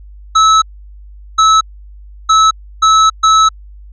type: tone bursts at uneven times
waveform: square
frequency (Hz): 1300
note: E6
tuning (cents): -24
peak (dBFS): -6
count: 5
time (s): 0.35-0.62 / 1.38-1.61 / 2.29-2.51 / 2.82-3.1 / 3.23-3.49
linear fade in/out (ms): 10
effects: added 50 Hz sine -32 dBFS peak until 3.92 s + resampled to 16000 Hz